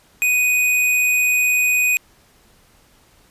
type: tone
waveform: square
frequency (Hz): 2489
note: D#7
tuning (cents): 0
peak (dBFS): -15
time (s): 0.22-1.97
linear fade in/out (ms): 0
effects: pink hiss -54 dBFS RMS until 3.3 s + resampled to 32000 Hz